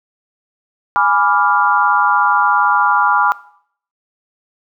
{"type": "chord", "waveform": "sine", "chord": "G# diminished seventh", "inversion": "none", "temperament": "equal", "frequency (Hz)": [830.6, 987.8, 1174.7, 1396.9], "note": ["G#5", "B5", "D6", "F6"], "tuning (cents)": [0, 0, 0, 0], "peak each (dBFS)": -16, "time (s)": [0.96, 3.32], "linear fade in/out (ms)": 0, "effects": ["noise-tail reverb RT60 0.6 s tail -18 dB re dry"]}